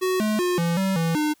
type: tone with pitch steps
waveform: square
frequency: 371.4 / 214.2 / 358.2 / 169.4 / 192.1 / 165.2 / 302.6 Hz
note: F#4 / A3 / F4 / E3 / G3 / E3 / D#4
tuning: +7 / -46 / +44 / +48 / -35 / +4 / -48 cents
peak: -21 dBFS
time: 0.01-1.34 s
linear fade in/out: 20 ms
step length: 190 ms
effects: white hiss -61 dBFS RMS until 1.4 s